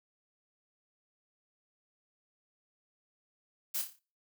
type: noise with echo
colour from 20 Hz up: blue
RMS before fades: -34 dBFS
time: 3.74-3.82 s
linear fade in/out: 10 ms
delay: 29 ms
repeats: 6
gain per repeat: -6 dB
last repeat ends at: 3.994 s
effects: noise-tail reverb RT60 0.4 s tail -26 dB re dry